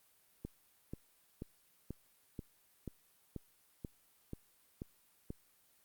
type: click train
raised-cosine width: 3 ms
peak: -29 dBFS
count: 11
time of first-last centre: 0.45-5.304 s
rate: 2.06 Hz
effects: white hiss -70 dBFS RMS until 5.84 s + Opus 32 kbps